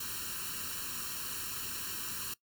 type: noise with comb filter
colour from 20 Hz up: white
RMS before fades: -39 dBFS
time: 0-2.34 s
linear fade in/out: 5 ms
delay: 0.71 ms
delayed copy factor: +0.9
effects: noise-tail reverb RT60 0.1 s tail -20 dB re dry